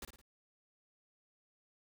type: noise with echo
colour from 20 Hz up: pink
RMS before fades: -45 dBFS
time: 0.02-0.05 s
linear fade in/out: 2 ms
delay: 55 ms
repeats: 3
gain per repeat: -7 dB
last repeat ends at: 0.215 s
effects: none